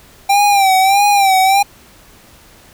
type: tone with vibrato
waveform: square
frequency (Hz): 787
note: G5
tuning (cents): +7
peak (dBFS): -9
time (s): 0.29-1.63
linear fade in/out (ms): 10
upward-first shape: sine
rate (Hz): 1.6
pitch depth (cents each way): 76
effects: pink hiss -44 dBFS RMS until 2.73 s